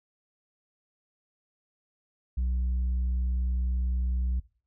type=tone; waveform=sine; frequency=62.1 Hz; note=B1; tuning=10 cents sharp; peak=-22 dBFS; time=2.37-4.4 s; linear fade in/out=10 ms; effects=noise-tail reverb RT60 0.4 s tail -21 dB re dry + tanh soft clip ceiling -24 dBFS